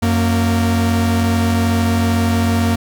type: tone pair together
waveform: 45% pulse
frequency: 91.3 / 231.5 Hz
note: F#2 / A#3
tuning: -23 / -12 cents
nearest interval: octave + major third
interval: 1611 cents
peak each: -16 dBFS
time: 0.02-2.76 s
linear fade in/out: 10 ms
effects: none